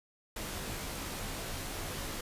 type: noise with comb filter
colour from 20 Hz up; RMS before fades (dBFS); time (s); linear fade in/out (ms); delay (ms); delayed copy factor
pink; -39; 0.36-2.21; 5; 17; -0.6
effects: resampled to 32000 Hz